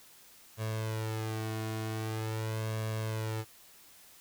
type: tone with flanger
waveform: sawtooth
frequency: 110 Hz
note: A2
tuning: in tune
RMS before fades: -35 dBFS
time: 0.57-3.45 s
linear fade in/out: 50 ms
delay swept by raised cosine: 1.8 to 2.8 ms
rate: 0.44 Hz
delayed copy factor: +0.8
effects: white hiss -57 dBFS RMS until 4.2 s